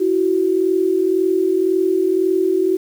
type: tone pair together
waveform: sine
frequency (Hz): 332.8 / 374.7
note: E4 / F#4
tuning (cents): +17 / +22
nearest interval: major second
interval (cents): 205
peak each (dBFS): -19 / -15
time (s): 0-2.77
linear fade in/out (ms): 10
effects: 7-bit